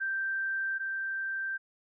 sine tone pair in turn, 1568 / 1568 Hz, G6 / G6, 0 / 0 cents, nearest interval unison, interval 0 cents, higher neither, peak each -29 / -31 dBFS, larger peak first, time 0-0.79 / 0.79-1.58 s, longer neither, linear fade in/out 20 ms, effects none

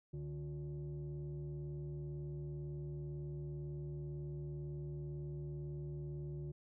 sine tone with frequency modulation, 145.5 Hz, D3, 16 cents flat, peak -40 dBFS, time 0.13-6.52 s, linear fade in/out 10 ms, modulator 213 Hz, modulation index 0.72, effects tanh soft clip ceiling -36 dBFS

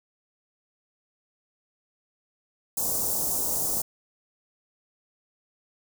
white band-stop noise, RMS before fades -27 dBFS, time 2.77-3.82 s, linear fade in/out 5 ms, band 890 to 6200 Hz, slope 24 dB/octave, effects none

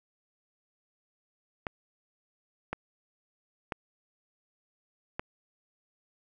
clicks, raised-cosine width 0.5 ms, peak -17 dBFS, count 4, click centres 1.668 / 2.73 / 3.722 / 5.195 s, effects none

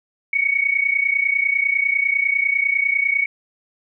sine tone pair together, 2217 / 2247 Hz, C#7 / C#7, 0 / +23 cents, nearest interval unison, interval 23 cents, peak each -19 dBFS, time 0.33-3.26 s, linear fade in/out 5 ms, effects none

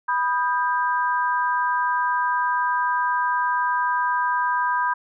sine tone cluster, 986 / 1235 / 1590 Hz, B5 / D#6 / G6, -3 / -13 / +24 cents, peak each -21 / -28 / -25 dBFS, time 0.08-4.94 s, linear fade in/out 10 ms, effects none

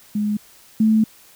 sine tone pair in turn, 209.3 / 218.8 Hz, G#3 / A3, +14 / -9 cents, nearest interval minor second, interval 77 cents, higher second, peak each -18 / -12 dBFS, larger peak second, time 0.15-0.37 / 0.8-1.04 s, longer second, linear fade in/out 5 ms, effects white hiss -49 dBFS RMS until 1.35 s

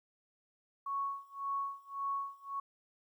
sine tone with tremolo, 1108.7 Hz, C#6, in tune, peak -32 dBFS, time 0.86-2.6 s, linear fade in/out 5 ms, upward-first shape sine, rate 1.8 Hz, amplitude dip 95%, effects 12-bit

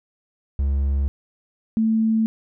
triangle / sine tone pair in turn, 69.3 / 221.9 Hz, C#2 / A3, 0 / +15 cents, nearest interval octave + minor sixth, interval 2015 cents, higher second, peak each -16 dBFS, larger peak neither, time 0.59-1.08 / 1.77-2.26 s, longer neither, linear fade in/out 0 ms, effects none

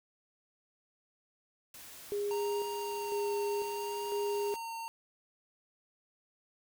white noise, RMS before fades -50 dBFS, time 1.74-4.56 s, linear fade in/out 2 ms
sine tone with tremolo, 408.6 Hz, G#4, 28 cents flat, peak -31 dBFS, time 2.12-4.54 s, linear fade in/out 0 ms, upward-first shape square, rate 1 Hz, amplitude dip 50%
square tone with vibrato, 924 Hz, A#5, 16 cents flat, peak -39 dBFS, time 2.31-4.88 s, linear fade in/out 0 ms, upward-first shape triangle, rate 0.71 Hz, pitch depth 24 cents each way
effects none

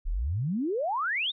sine exponential sweep, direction up, 31.85 to 3796 Hz, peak -26 dBFS, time 0.05-1.32 s, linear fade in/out 20 ms, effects none

